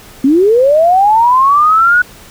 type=linear sweep; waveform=sine; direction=up; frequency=255.3 to 1480 Hz; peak=-5 dBFS; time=0.24-2.02 s; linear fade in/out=5 ms; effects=pink hiss -37 dBFS RMS until 2.3 s